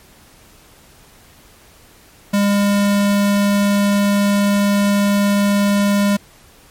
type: tone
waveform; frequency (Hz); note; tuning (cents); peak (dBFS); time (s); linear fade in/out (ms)
square; 202.2; G#3; -46; -13; 2.33-6.17; 10
effects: pink hiss -47 dBFS RMS until 6.7 s + MP3 64 kbps